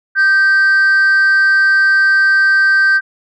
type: tone with frequency modulation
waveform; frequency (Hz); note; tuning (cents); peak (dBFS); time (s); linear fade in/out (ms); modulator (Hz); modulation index
sine; 1560; G6; -9; -5; 0.15-3.01; 50; 340; 0.21
effects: tanh soft clip ceiling -7 dBFS